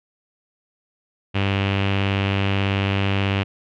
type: tone with low-pass filter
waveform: sawtooth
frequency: 98.3 Hz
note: G2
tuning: 5 cents sharp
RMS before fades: -21 dBFS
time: 1.34-3.44 s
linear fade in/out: 20 ms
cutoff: 2800 Hz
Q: 4
effects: none